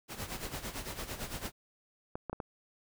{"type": "noise with tremolo", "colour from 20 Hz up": "pink", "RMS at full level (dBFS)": -38, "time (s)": [0.08, 1.52], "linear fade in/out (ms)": 50, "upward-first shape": "sine", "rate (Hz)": 8.9, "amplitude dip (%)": 70}
{"type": "clicks", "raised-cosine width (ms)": 1, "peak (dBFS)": -23, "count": 4, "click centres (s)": [2.155, 2.297, 2.33, 2.402]}
{"effects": []}